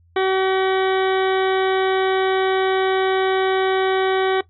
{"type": "harmonic tone", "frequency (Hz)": 380, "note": "F#4", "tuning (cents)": 46, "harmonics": [1, 2, 3, 4, 5, 6, 8, 9, 10], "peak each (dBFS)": [-17, -23, -27, -29, -31, -33, -35, -36, -37], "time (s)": [0.16, 4.41], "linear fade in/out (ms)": 5, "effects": ["noise-tail reverb RT60 0.1 s tail -17 dB re dry", "added 85 Hz sine -52 dBFS peak until 4.49 s"]}